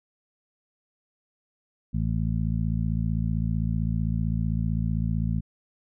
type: harmonic tone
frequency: 55.6 Hz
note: A1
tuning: 19 cents sharp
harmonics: 1 / 2 / 3 / 4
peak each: -28 / -28 / -28 / -32 dBFS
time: 1.93-5.41 s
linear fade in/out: 20 ms
effects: none